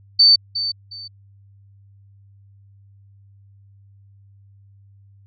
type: tone with echo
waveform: sine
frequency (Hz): 4552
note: C#8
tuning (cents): +45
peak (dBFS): -8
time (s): 0.19-0.36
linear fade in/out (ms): 10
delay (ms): 360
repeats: 2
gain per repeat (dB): -12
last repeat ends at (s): 1.08
effects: added 99 Hz sine -47 dBFS peak until 5.26 s

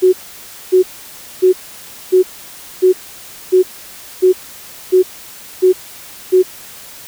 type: tone bursts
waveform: sine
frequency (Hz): 370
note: F#4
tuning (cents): 0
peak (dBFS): -5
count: 10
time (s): 0.02-6.43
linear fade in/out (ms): 20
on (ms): 110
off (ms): 590
effects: white hiss -35 dBFS RMS until 7.07 s

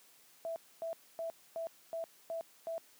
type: tone bursts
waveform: sine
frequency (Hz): 660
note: E5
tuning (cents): +2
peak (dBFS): -36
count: 7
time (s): 0.45-2.78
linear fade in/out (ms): 0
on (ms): 110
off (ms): 260
effects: white hiss -63 dBFS RMS until 2.99 s + high-pass 150 Hz 12 dB/octave

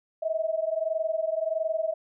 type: tone pair together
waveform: sine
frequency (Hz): 632 / 653.5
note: D#5 / E5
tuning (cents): +27 / -15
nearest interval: minor second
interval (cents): 58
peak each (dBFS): -28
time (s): 0.22-1.94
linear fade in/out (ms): 10
effects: none

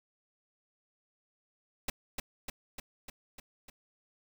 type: noise with echo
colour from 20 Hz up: pink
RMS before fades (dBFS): -32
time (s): 1.88-1.9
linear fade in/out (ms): 5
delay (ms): 300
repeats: 6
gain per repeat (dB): -3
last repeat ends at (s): 3.7
effects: none

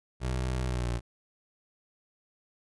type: tone with pitch glide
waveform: 25% pulse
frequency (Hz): 63.3 to 59.4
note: B1 to A#1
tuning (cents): +43 to +33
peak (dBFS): -25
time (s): 0.2-1.01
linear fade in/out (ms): 50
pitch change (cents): -110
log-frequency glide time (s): 0.66-0.88
effects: resampled to 24000 Hz

